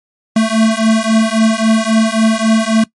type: beating tone pair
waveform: square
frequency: 220 / 223.7 Hz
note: A3 / A3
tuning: 0 / +29 cents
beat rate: 3.7 Hz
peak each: -13 dBFS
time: 0.36-2.84 s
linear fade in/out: 5 ms
effects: noise-tail reverb RT60 0.1 s tail -21 dB re dry + MP3 48 kbps